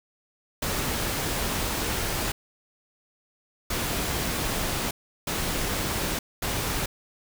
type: noise bursts at uneven times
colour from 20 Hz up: pink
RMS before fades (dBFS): -28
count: 4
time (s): 0.62-2.32 / 3.7-4.91 / 5.27-6.19 / 6.42-6.86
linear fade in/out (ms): 5
effects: none